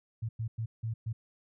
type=tone bursts at uneven times; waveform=sine; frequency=112.8 Hz; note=A2; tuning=44 cents sharp; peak=-31 dBFS; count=5; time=0.22-0.29 / 0.39-0.48 / 0.58-0.66 / 0.83-0.94 / 1.06-1.13 s; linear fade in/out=10 ms; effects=none